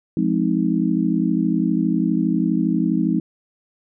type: chord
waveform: sine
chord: F minor seventh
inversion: none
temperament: just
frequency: 174.61 / 209.5 / 261.9 / 314.3 Hz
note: F3 / Ab3 / C4 / Eb4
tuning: 0 / +15 / +2 / +18 cents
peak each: -22 dBFS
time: 0.17-3.2 s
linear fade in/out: 2 ms
effects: none